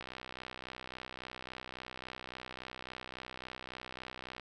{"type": "click train", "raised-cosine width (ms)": 0.3, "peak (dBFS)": -27, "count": 280, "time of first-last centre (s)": [0.01, 4.397], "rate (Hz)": 63.6, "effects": []}